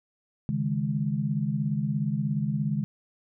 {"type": "chord", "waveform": "sine", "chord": "C# suspended second", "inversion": "none", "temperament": "equal", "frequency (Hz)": [138.59, 155.56, 207.7], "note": ["C#3", "D#3", "G#3"], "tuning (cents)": [0, 0, 0], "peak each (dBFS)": -29, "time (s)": [0.49, 2.84], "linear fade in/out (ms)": 0, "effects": []}